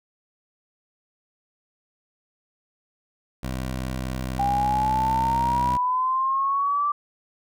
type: tone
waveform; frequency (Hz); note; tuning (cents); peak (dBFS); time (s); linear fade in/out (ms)
15% pulse; 64.2; C2; -32; -21; 3.43-5.77; 5
type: exponential sweep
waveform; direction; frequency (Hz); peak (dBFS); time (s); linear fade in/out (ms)
sine; up; 798 to 1174.7; -20; 4.39-6.92; 5
effects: none